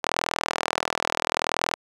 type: tone with high-pass filter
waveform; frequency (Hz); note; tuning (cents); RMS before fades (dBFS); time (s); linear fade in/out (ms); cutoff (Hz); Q
sawtooth; 40.69; E1; -22; -28; 0.03-1.76; 10; 770; 1.1
effects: low-pass 8000 Hz 12 dB/octave